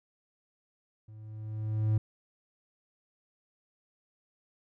triangle tone with level ramp, 108.2 Hz, A2, 29 cents flat, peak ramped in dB -45 to -20 dBFS, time 1.08-1.98 s, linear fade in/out 5 ms, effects none

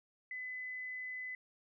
sine tone, 2012 Hz, B6, 32 cents sharp, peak -40 dBFS, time 0.31-1.35 s, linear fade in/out 2 ms, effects none

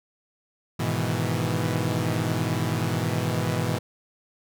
sawtooth chord, E major seventh, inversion first, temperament equal, 103.83 / 123.47 / 155.56 / 164.81 Hz, G#2 / B2 / D#3 / E3, 0 / 0 / 0 / 0 cents, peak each -25 / -24 / -28 / -25 dBFS, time 0.79-3.79 s, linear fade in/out 10 ms, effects none

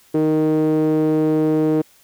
sawtooth tone with band-pass filter, 155.56 Hz, D#3, in tune, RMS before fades -17 dBFS, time 0.14-1.82 s, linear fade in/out 10 ms, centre 380 Hz, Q 9, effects white hiss -53 dBFS RMS until 2.03 s

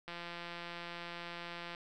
click train, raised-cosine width 0.3 ms, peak -28 dBFS, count 288, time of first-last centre 0.08-1.749 s, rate 172 Hz, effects none

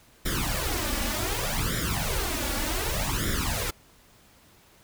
pink noise with flanger, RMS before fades -28 dBFS, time 0.25-3.71 s, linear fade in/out 10 ms, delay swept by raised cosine 0.55 to 3.55 ms, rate 0.66 Hz, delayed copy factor +0.9, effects pink hiss -57 dBFS RMS until 4.83 s

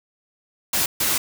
white noise bursts at uneven times, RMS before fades -21 dBFS, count 2, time 0.73-0.86 / 1-1.18 s, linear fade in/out 5 ms, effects none

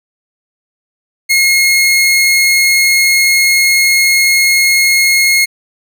sawtooth tone, 2157 Hz, C#7, 48 cents flat, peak -4 dBFS, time 1.29-5.46 s, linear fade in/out 20 ms, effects none

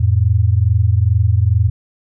sine tone pair together, 87.56 / 109.9 Hz, F2 / A2, +5 / -2 cents, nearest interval major third, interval 393 cents, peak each -13 dBFS, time 0-1.7 s, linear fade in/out 10 ms, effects none

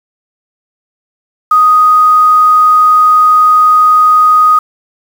sine tone with quantisation, 1246 Hz, D#6, 2 cents sharp, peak -3 dBFS, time 1.51-4.59 s, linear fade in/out 5 ms, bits 5, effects none

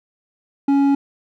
sine tone with hard clipping, 278.8 Hz, C#4, 10 cents sharp, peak -14 dBFS, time 0.68-0.95 s, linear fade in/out 5 ms, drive 6 dB, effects none

